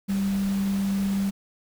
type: tone in noise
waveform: sine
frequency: 196.5 Hz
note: G3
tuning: 4 cents sharp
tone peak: -22 dBFS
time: 0.08-1.31 s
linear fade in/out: 20 ms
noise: pink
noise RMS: -39 dBFS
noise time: 0.08-1.31 s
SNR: +14 dB
effects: none